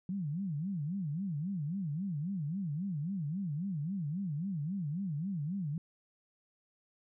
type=tone with vibrato; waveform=sine; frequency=169.5 Hz; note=E3; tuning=49 cents sharp; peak=-33 dBFS; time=0.09-5.78 s; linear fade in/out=2 ms; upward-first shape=sine; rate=3.7 Hz; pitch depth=300 cents each way; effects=none